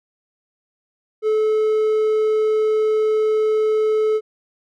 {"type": "tone", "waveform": "triangle", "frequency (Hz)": 432.7, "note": "A4", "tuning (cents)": -29, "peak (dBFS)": -13, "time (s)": [1.22, 4.21], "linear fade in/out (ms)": 50, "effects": []}